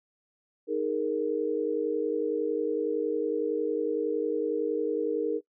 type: chord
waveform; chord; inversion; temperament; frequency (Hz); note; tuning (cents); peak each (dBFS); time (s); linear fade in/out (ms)
sine; D# suspended fourth; none; equal; 311.1 / 415.3 / 466.2; D#4 / G#4 / A#4; 0 / 0 / 0; -32 / -31 / -28; 0.67-5.41; 50
effects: noise-tail reverb RT60 0.1 s tail -22 dB re dry